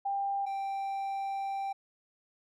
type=tone pair in turn; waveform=sine / triangle; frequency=794 / 784.9 Hz; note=G5 / G5; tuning=+22 / +2 cents; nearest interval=unison; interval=20 cents; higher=first; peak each=-29 / -30 dBFS; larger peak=first; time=0.05-0.46 / 0.46-1.73 s; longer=second; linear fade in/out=10 ms; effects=none